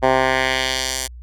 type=tone with band-pass filter sweep; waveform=10% pulse; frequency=130.81 Hz; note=C3; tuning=in tune; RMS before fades=-19 dBFS; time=0.02-1.08 s; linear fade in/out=20 ms; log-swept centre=810 to 8500 Hz; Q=1.1; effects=added 60 Hz sine -34 dBFS peak until 1.22 s